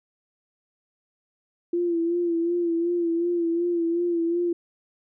sine tone with vibrato, 341.2 Hz, F4, 40 cents flat, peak -21 dBFS, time 1.73-4.53 s, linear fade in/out 5 ms, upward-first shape sine, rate 2.7 Hz, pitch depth 46 cents each way, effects none

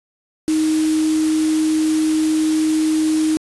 sine tone in noise, 313 Hz, D#4, 10 cents sharp, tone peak -14 dBFS, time 0.48-3.37 s, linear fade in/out 0 ms, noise white, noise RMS -29 dBFS, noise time 0.48-3.37 s, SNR +12 dB, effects resampled to 24000 Hz

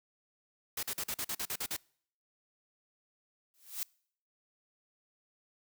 white noise bursts, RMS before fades -36 dBFS, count 10, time 0.77-1.766 s, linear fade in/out 5 ms, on 60 ms, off 44 ms
blue noise with exponential growth, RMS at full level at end -33 dBFS, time 3.54-3.83 s, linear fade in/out 0 ms, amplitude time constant 62 ms
effects noise-tail reverb RT60 0.6 s tail -26 dB re dry

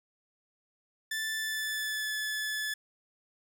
sawtooth tone with pitch glide, 1760 to 1725.8 Hz, A6 to A6, 0 to -34 cents, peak -28 dBFS, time 1.11-2.74 s, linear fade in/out 5 ms, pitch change -34 cents, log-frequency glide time 1.37-2.12 s, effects none

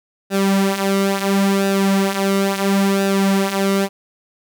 sawtooth tone with flanger, 196 Hz, G3, in tune, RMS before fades -17 dBFS, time 0.3-3.89 s, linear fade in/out 50 ms, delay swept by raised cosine 0.92 to 6.32 ms, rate 0.73 Hz, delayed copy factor -0.65, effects none

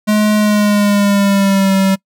square tone with pitch glide, 211.7 to 193.01 Hz, G#3 to G3, +33 to -27 cents, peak -10 dBFS, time 0.07-1.96 s, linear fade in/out 20 ms, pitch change -160 cents, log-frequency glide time 0.36-1.74 s, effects noise-tail reverb RT60 0.1 s tail -24 dB re dry

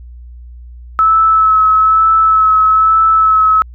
sine tone with vibrato, 1300 Hz, E6, 24 cents flat, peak -6 dBFS, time 0.99-3.62 s, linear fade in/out 0 ms, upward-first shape sine, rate 1.1 Hz, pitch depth 17 cents each way, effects added 60 Hz sine -30 dBFS peak until 3.74 s

